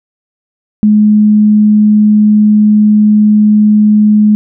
sine tone, 211.2 Hz, G#3, 29 cents sharp, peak -3 dBFS, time 0.83-4.35 s, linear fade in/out 0 ms, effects none

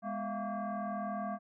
sine tone with frequency modulation, 246.9 Hz, B3, in tune, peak -34 dBFS, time 0.02-1.39 s, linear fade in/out 50 ms, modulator 453 Hz, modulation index 2, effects none

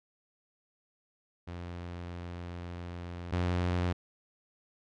sawtooth tone pair in turn, 87.31 / 88.78 Hz, F2 / F2, 0 / +29 cents, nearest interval unison, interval 29 cents, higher second, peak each -35 / -24 dBFS, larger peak second, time 1.47-3.32 / 3.32-3.93 s, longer first, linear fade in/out 10 ms, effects low-pass 4000 Hz 12 dB/octave

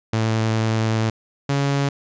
sawtooth tone pair in turn, 111.2 / 140.1 Hz, A2 / C#3, +19 / +19 cents, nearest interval major third, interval 400 cents, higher second, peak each -14 dBFS, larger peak neither, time 0.13-1.1 / 1.49-1.89 s, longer first, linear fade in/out 5 ms, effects resampled to 16000 Hz

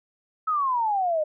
sine exponential sweep, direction down, 1306 to 599 Hz, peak -21 dBFS, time 0.47-1.24 s, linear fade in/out 10 ms, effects none

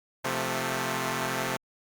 5% pulse chord, F major, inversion second, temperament equal, 130.81 / 174.61 / 220 Hz, C3 / F3 / A3, 0 / 0 / 0 cents, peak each -20 / -23 / -21 dBFS, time 0.24-1.57 s, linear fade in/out 10 ms, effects Opus 48 kbps

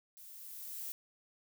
violet noise with level ramp, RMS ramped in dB -54 to -41 dBFS, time 0.17-0.92 s, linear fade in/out 0 ms, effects none

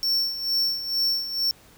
square tone with tremolo, 5440 Hz, F8, 46 cents flat, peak -20 dBFS, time 0.03-1.51 s, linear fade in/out 0 ms, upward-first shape sine, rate 2.2 Hz, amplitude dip 70%, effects pink hiss -53 dBFS RMS until 1.77 s

